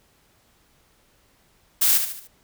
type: noise with echo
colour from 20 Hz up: blue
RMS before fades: -18 dBFS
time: 1.81-1.98 s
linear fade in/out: 10 ms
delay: 74 ms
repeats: 4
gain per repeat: -7 dB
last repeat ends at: 2.276 s
effects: pink hiss -61 dBFS RMS until 2.43 s